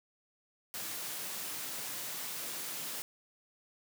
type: high-pass noise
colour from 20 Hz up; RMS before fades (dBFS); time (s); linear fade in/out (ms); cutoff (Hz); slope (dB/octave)
white; -40; 0.74-3.02; 0; 110; 48
effects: none